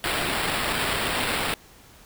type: noise with sample-and-hold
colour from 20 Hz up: white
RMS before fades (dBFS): -26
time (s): 0.04-1.54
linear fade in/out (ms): 0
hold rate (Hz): 6300
effects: pink hiss -51 dBFS RMS until 2.05 s